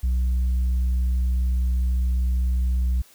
sine tone, 62.4 Hz, B1, 19 cents sharp, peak -16 dBFS, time 0.03-3.02 s, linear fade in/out 10 ms, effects tanh soft clip ceiling -18 dBFS + white hiss -53 dBFS RMS until 3.14 s

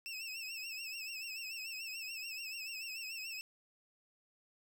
25% pulse tone with vibrato, 2637 Hz, E7, in tune, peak -38 dBFS, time 0.06-3.41 s, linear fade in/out 0 ms, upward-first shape triangle, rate 6.9 Hz, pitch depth 100 cents each way, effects 12-bit

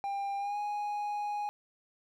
triangle tone with pitch glide, 797 to 828.4 Hz, G5 to G#5, +28 to -5 cents, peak -30 dBFS, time 0.04-1.49 s, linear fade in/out 0 ms, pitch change +67 cents, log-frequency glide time 0.38-0.58 s, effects none

